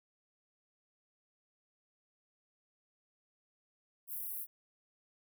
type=high-pass noise; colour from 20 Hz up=pink; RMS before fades=-41 dBFS; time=4.07-4.47 s; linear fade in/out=50 ms; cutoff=11000 Hz; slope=48 dB/octave; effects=none